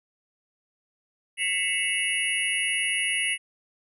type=tone cluster; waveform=sine; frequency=1996 / 2207 / 2679 / 2877 / 10400 Hz; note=B6 / C#7 / E7 / F#7 / E9; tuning=+18 / -8 / +27 / -49 / -24 cents; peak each=-30 dBFS; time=1.37-3.38 s; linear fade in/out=50 ms; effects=none